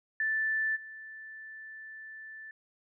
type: tone with level steps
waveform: sine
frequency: 1760 Hz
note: A6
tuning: in tune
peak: -27 / -43 dBFS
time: 0.2-2.51 s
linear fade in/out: 2 ms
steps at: 0.75 s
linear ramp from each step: 20 ms
effects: none